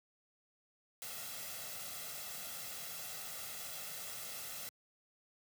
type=noise with comb filter; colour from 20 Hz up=white; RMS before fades=-45 dBFS; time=1.02-4.69 s; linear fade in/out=0 ms; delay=1.5 ms; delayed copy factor=+0.65; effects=high-pass 100 Hz 12 dB/octave